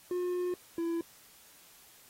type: tone pair in turn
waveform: triangle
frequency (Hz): 358.1 / 335.3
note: F4 / E4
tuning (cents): +43 / +30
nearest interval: minor second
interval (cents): 113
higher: first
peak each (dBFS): -28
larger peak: neither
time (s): 0.11-0.54 / 0.78-1.01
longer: first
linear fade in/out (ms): 2
effects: white hiss -58 dBFS RMS until 2.09 s + AAC 48 kbps